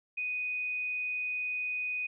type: tone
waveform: sine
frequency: 2489 Hz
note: D#7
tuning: in tune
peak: -31 dBFS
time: 0.17-2.07 s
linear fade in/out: 10 ms
effects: none